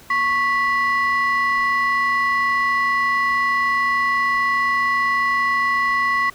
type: tone pair together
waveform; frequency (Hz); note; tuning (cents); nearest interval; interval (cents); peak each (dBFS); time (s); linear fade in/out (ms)
sine; 1104 / 1968.9; C#6 / B6; -7 / -6; minor seventh; 1001; -17; 0.1-6.3; 5
effects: tanh soft clip ceiling -13 dBFS + pink hiss -46 dBFS RMS until 6.34 s